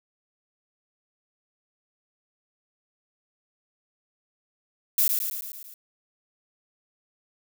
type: noise with echo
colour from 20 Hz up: violet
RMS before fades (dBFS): -21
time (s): 4.98-5.08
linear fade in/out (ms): 2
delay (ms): 110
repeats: 6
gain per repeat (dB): -4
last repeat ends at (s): 5.74
effects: none